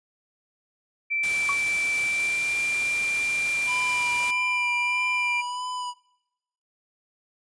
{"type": "tone with pitch glide", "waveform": "sine", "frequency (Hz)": [2334, 2376], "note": ["D7", "D7"], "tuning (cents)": [-11, 20], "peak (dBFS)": -23, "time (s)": [1.1, 5.42], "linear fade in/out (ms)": 20, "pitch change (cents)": 31, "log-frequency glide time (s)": [2.05, 2.53]}
{"type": "noise", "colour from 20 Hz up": "white", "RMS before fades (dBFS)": -34, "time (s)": [1.23, 4.31], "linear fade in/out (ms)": 5}
{"type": "tone with exponential decay", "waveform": "sine", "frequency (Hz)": 1123, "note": "C#6", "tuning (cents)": 22, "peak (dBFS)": -21, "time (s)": [1.49, 1.63], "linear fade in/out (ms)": 1, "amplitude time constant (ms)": 29}
{"type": "tone with vibrato", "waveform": "square", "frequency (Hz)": 987.8, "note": "B5", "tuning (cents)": 0, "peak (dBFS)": -30, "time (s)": [3.66, 5.94], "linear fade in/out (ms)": 50, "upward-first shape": "sine", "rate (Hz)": 1.6, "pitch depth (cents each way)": 24}
{"effects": ["noise-tail reverb RT60 1.0 s tail -26 dB re dry", "resampled to 22050 Hz"]}